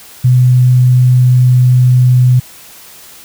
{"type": "tone", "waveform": "sine", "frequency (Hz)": 125.7, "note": "B2", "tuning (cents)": 31, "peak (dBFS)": -4, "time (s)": [0.24, 2.4], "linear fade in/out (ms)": 10, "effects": ["white hiss -36 dBFS RMS until 3.24 s"]}